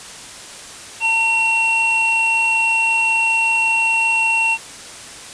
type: tone pair together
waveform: triangle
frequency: 900.9 / 2728 Hz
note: A5 / F7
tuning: +41 / -41 cents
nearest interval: octave + perfect fifth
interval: 1918 cents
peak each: -20 / -13 dBFS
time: 1-4.58 s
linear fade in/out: 50 ms
effects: white hiss -35 dBFS RMS until 5.33 s + resampled to 22050 Hz